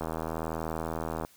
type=click train; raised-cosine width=1 ms; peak=-19 dBFS; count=101; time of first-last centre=0.01-1.249 s; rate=80.7 Hz; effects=white hiss -59 dBFS RMS until 1.36 s